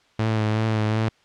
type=tone with vibrato; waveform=sawtooth; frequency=109.2 Hz; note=A2; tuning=13 cents flat; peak=-16 dBFS; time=0.19-1.09 s; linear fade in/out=5 ms; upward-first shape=sine; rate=2.7 Hz; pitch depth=30 cents each way; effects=white hiss -59 dBFS RMS until 1.24 s + low-pass 4000 Hz 12 dB/octave